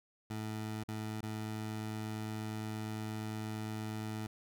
20% pulse tone with dropouts, 108.6 Hz, A2, 22 cents flat, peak -33 dBFS, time 0.3-4.27 s, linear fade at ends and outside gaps 5 ms, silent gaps 0.836-0.884 / 1.209-1.229 s, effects none

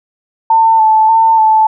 sine tone with vibrato, 886 Hz, A5, 12 cents sharp, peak -5 dBFS, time 0.5-1.67 s, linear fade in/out 5 ms, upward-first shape square, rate 1.7 Hz, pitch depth 23 cents each way, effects none

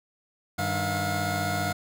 25% pulse tone cluster, 97.6 / 154.1 / 659 / 714 Hz, G2 / D#3 / E5 / F5, -7 / -16 / -1 / +38 cents, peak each -27 / -31 / -32 / -25 dBFS, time 0.58-1.73 s, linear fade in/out 10 ms, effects none

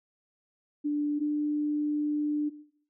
sine tone pair in turn, 294.1 / 297.3 Hz, D4 / D4, +3 / +21 cents, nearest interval unison, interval 18 cents, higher second, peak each -25 dBFS, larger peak neither, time 0.84-1.2 / 1.2-2.5 s, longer second, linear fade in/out 20 ms, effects noise-tail reverb RT60 0.6 s tail -17 dB re dry

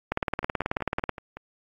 two click trains, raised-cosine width 0.5 ms, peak -10 / -22 dBFS, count 19 / 6, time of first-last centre 0.12-1.093 / 0.43-1.37 s, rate 18.5 / 5.32 Hz, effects AAC 48 kbps

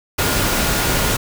sine tone in noise, 1427 Hz, F6, 37 cents sharp, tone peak -29 dBFS, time 0.18-1.17 s, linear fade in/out 10 ms, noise pink, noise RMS -18 dBFS, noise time 0.18-1.17 s, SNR -14 dB, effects none

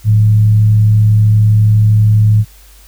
sine tone with frequency modulation, 107 Hz, A2, 48 cents flat, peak -5 dBFS, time 0.04-2.45 s, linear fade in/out 50 ms, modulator 72.4 Hz, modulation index 0.23, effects added 50 Hz sine -39 dBFS peak until 2.87 s + white hiss -44 dBFS RMS until 2.87 s

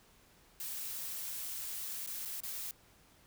blue noise with dropouts, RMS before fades -41 dBFS, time 0.6-2.71 s, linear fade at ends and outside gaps 1 ms, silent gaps 2.063-2.073 / 2.251-2.256 / 2.404-2.434 s, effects pink hiss -64 dBFS RMS until 3.26 s

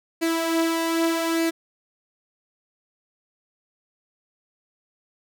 sawtooth tone with flanger, 329.6 Hz, E4, in tune, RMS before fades -23 dBFS, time 0.21-1.51 s, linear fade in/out 20 ms, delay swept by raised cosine 0.43 to 4.13 ms, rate 0.82 Hz, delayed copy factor +0.5, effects none

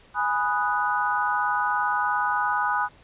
sine chord, G# minor seventh, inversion none, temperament equal, 830.6 / 987.8 / 1244.5 / 1480 Hz, G#5 / B5 / D#6 / F#6, 0 / 0 / 0 / 0 cents, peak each -27 dBFS, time 0.14-2.89 s, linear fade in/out 50 ms, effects pink hiss -54 dBFS RMS until 3.03 s + resampled to 8000 Hz

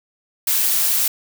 blue noise, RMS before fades -18 dBFS, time 0.47-1.08 s, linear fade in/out 5 ms, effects none

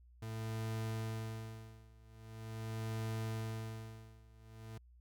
40% pulse tone with tremolo, 111.2 Hz, A2, 19 cents sharp, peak -36 dBFS, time 0.22-4.78 s, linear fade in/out 5 ms, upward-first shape sine, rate 0.43 Hz, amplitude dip 95%, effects added 60 Hz sine -59 dBFS peak until 5 s

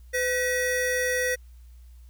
square tone pair together, 504.1 / 1922 Hz, B4 / B6, +35 / -48 cents, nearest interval octave + major seventh, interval 2317 cents, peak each -27 dBFS, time 0.13-1.36 s, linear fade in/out 20 ms, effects added 60 Hz sine -45 dBFS peak until 2.09 s + white hiss -66 dBFS RMS until 2.09 s

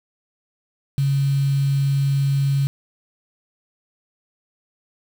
sine tone with quantisation, 138.59 Hz, C#3, in tune, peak -16 dBFS, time 0.98-2.67 s, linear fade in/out 0 ms, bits 6, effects none

